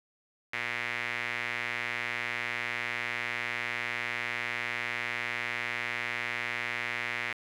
sawtooth tone with band-pass filter, 120 Hz, B2, 49 cents flat, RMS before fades -34 dBFS, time 0.53-7.33 s, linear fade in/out 5 ms, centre 2100 Hz, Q 4.1, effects 10-bit

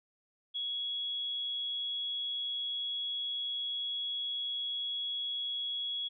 sine tone, 3343 Hz, G#7, 11 cents sharp, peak -33 dBFS, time 0.54-6.09 s, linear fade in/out 20 ms, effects none

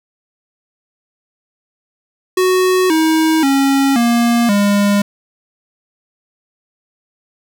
square tone with pitch steps, 370 / 318.4 / 274 / 235.8 / 202.9 Hz, F#4 / D#4 / C#4 / A#3 / G#3, 0 / +40 / -20 / +20 / -40 cents, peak -11 dBFS, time 2.37-5.02 s, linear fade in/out 5 ms, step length 530 ms, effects none

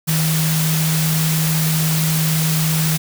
sine tone in noise, 158.5 Hz, D#3, 32 cents sharp, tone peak -16 dBFS, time 0.07-2.98 s, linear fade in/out 20 ms, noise white, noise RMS -22 dBFS, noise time 0.07-2.98 s, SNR +3 dB, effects none

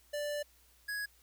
square tone pair in turn, 587.3 / 1666.9 Hz, D5 / G#6, 0 / +6 cents, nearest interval octave + tritone, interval 1806 cents, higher second, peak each -35 / -36 dBFS, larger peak first, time 0.13-0.43 / 0.88-1.06 s, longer first, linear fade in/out 10 ms, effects added 60 Hz sine -67 dBFS peak until 1.22 s + white hiss -66 dBFS RMS until 1.22 s

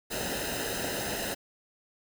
pink noise with comb filter, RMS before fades -33 dBFS, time 0.1-1.35 s, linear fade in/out 20 ms, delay 0.88 ms, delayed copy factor -0.75, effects none

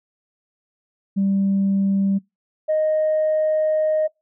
sine tone pair in turn, 196 / 621.2 Hz, G3 / D#5, 0 / -3 cents, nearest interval octave + minor sixth, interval 1997 cents, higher second, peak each -15 dBFS, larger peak neither, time 1.16-2.19 / 2.68-4.08 s, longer second, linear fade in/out 20 ms, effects noise-tail reverb RT60 0.2 s tail -25 dB re dry + tanh soft clip ceiling -13 dBFS

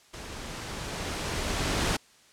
pink noise with level ramp, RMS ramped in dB -41 to -26 dBFS, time 0.13-1.97 s, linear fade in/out 10 ms, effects white hiss -58 dBFS RMS until 2.32 s + low-pass 8000 Hz 12 dB/octave

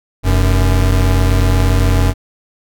square tone pair together, 43.7 / 92.5 Hz, F1 / F#2, +2 / 0 cents, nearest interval octave + minor second, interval 1298 cents, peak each -13 dBFS, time 0.23-2.14 s, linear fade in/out 50 ms, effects none

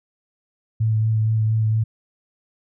sine tone with vibrato, 110 Hz, A2, in tune, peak -16 dBFS, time 0.8-1.84 s, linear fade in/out 10 ms, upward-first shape sine, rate 4.3 Hz, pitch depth 16 cents each way, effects none

